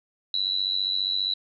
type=tone with amplitude modulation; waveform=sine; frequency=3951 Hz; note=B7; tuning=in tune; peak=-19 dBFS; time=0.34-1.34 s; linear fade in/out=2 ms; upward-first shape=sine; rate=94.9 Hz; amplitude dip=100%; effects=none